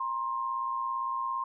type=tone pair together; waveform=sine; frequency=943 / 1060.6 Hz; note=A#5 / C6; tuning=+20 / +23 cents; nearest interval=major second; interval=203 cents; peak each=-37 / -30 dBFS; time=0-1.44 s; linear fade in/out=5 ms; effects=none